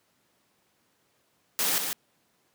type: noise with echo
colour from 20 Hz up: white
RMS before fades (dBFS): -26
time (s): 1.59-1.78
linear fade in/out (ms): 0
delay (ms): 150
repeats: 1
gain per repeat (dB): -5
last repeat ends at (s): 1.93
effects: pink hiss -69 dBFS RMS until 2.54 s + high-pass 150 Hz 12 dB/octave